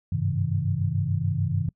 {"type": "tone cluster", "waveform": "sine", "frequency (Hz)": [95.4, 102.3, 132.4, 159.8], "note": ["G2", "G#2", "C3", "D#3"], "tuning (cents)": [-47, -26, 21, 47], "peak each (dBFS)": -28, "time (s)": [0.12, 1.69], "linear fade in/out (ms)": 5, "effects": ["noise-tail reverb RT60 0.1 s tail -26 dB re dry"]}